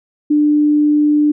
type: tone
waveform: sine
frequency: 297.5 Hz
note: D4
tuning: 22 cents sharp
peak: -9 dBFS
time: 0.3-1.32 s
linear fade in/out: 10 ms
effects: none